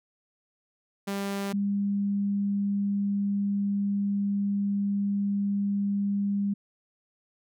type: tone pair in turn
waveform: sawtooth / sine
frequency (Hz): 198.5 / 200.9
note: G3 / G3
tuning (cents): +22 / +43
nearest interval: unison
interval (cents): 21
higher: second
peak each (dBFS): -25 / -24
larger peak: second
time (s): 1.07-1.53 / 1.53-6.54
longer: second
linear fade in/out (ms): 10
effects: none